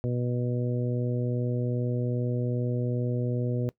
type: harmonic tone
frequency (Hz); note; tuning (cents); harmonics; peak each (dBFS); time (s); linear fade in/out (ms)
122.5; B2; -14; 1 / 2 / 3 / 4 / 5; -27 / -33 / -35 / -35 / -41; 0.04-3.69; 0
effects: noise-tail reverb RT60 0.1 s tail -20 dB re dry